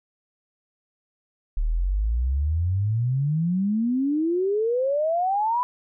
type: exponential sweep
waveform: sine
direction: up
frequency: 36.19 to 1006 Hz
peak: -20 dBFS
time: 1.57-5.63 s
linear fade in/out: 0 ms
effects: none

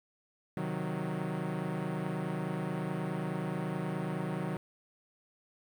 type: chord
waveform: sawtooth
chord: C diminished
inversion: none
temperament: equal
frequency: 130.81 / 155.56 / 185 Hz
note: C3 / Eb3 / Gb3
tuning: 0 / 0 / 0 cents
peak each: -38 / -32 / -32 dBFS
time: 0.57-4.57 s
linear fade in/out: 2 ms
effects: low-pass 2000 Hz 12 dB/octave + 10-bit

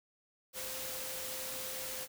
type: tone in noise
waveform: sine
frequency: 520 Hz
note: C5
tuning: 11 cents flat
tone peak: -48 dBFS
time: 0.53-2.08 s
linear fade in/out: 50 ms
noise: white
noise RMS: -41 dBFS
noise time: 0.53-2.08 s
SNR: -10 dB
effects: none

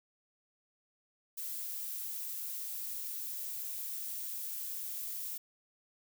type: noise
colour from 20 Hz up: violet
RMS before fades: -40 dBFS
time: 1.37-5.38 s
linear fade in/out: 10 ms
effects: none

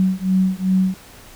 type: beating tone pair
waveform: sine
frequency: 186.4 / 189 Hz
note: F#3 / F#3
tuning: +13 / +37 cents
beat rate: 2.6 Hz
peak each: -18 / -18 dBFS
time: 0-0.94 s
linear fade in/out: 0 ms
effects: pink hiss -43 dBFS RMS until 1.35 s

